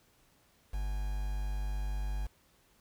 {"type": "tone with quantisation", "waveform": "triangle", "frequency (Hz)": 50, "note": "G1", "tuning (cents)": 35, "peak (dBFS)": -30, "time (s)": [0.73, 2.27], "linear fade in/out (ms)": 10, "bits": 8, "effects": ["pink hiss -67 dBFS RMS until 2.8 s"]}